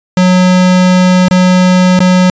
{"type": "tone with dropouts", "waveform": "square", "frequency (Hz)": 182.8, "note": "F#3", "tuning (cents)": -21, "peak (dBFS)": -5, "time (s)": [0.17, 2.3], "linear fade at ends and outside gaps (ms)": 2, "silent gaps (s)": [[1.284, 1.31], [1.992, 2.003]], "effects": ["resampled to 16000 Hz"]}